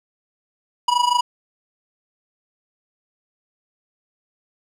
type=tone with amplitude modulation; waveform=square; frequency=973 Hz; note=B5; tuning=26 cents flat; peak=-13 dBFS; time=0.88-1.21 s; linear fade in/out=5 ms; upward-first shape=sine; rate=26 Hz; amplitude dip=80%; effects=low-pass 7000 Hz 12 dB/octave + 8-bit